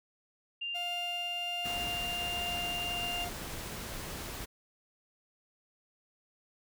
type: tone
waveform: sine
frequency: 2794 Hz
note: F7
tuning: in tune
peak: -34 dBFS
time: 0.61-3.25 s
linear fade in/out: 10 ms
type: tone with tremolo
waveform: 45% pulse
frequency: 703 Hz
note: F5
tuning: 11 cents sharp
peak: -38 dBFS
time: 0.74-3.3 s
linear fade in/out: 20 ms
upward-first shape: triangle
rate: 1.3 Hz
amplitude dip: 30%
type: noise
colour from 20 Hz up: pink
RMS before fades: -41 dBFS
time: 1.64-4.46 s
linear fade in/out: 20 ms
effects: none